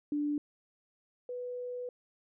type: tone pair in turn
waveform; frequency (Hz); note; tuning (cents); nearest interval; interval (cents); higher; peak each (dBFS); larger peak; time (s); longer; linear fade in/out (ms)
sine; 293.7 / 493.9; D4 / B4; 0 / 0; major sixth; 900; second; -29 / -36; first; 0.12-0.38 / 1.29-1.89; second; 2
effects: none